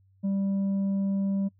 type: tone with tanh clipping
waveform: sine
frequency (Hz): 196.1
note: G3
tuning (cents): +1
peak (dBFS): -25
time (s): 0.23-1.49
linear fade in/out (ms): 20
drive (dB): 4
effects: noise-tail reverb RT60 0.1 s tail -25 dB re dry + added 96 Hz sine -59 dBFS peak until 1.59 s